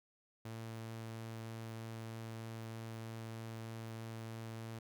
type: tone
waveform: sawtooth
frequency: 112.9 Hz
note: A2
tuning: 45 cents sharp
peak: -40 dBFS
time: 0.45-4.79 s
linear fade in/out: 5 ms
effects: none